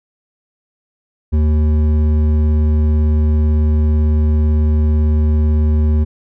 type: tone with hard clipping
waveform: sine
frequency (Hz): 76.5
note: D#2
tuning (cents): -29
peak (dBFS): -12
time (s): 1.32-6.05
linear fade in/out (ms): 20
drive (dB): 9
effects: none